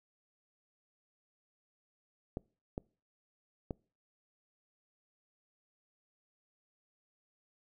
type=clicks; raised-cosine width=2 ms; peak=-23 dBFS; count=3; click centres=2.371 / 2.779 / 3.708 s; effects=noise-tail reverb RT60 0.4 s tail -26 dB re dry